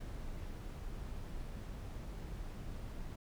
brown noise, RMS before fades -44 dBFS, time 0-3.16 s, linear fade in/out 10 ms, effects none

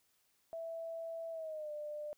sine tone with pitch glide, 659.3 to 597.6 Hz, E5 to D5, 0 to +30 cents, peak -40 dBFS, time 0.53-2.13 s, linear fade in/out 0 ms, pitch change -170 cents, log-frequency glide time 1.31-1.71 s, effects white hiss -75 dBFS RMS until 2.17 s

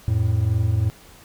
triangle tone pair together, 87.31 / 110 Hz, F2 / A2, 0 / 0 cents, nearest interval major third, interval 400 cents, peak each -20 / -17 dBFS, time 0.08-0.9 s, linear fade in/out 0 ms, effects pink hiss -48 dBFS RMS until 1.24 s

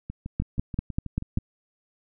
two click trains, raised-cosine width 5 ms, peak -21 / -12 dBFS, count 9 / 6, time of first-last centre 0.1-1.384 / 0.4-1.375 s, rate 6.23 / 5.13 Hz, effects none

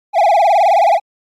triangle tone with vibrato, 741 Hz, F#5, 2 cents sharp, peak -6 dBFS, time 0.13-1 s, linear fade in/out 50 ms, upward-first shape sine, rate 19 Hz, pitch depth 220 cents each way, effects Opus 48 kbps

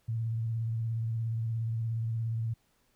sine tone with vibrato, 113.6 Hz, A#2, 44 cents flat, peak -29 dBFS, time 0.08-2.54 s, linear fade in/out 10 ms, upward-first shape sine, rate 17 Hz, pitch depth 37 cents each way, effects pink hiss -71 dBFS RMS until 2.95 s

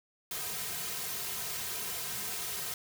white noise with comb filter, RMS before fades -37 dBFS, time 0.31-2.74 s, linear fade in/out 2 ms, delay 3.5 ms, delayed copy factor -0.95, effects none

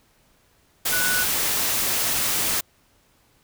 sine tone in noise, 1480 Hz, F#6, in tune, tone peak -23 dBFS, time 0.92-1.24 s, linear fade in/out 10 ms, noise white, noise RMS -23 dBFS, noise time 0.85-2.61 s, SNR -3 dB, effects pink hiss -61 dBFS RMS until 3.43 s

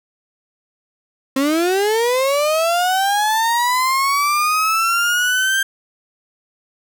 35% pulse linear sweep, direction up, 261.6 to 1589 Hz, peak -13 dBFS, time 1.36-5.63 s, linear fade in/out 5 ms, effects none

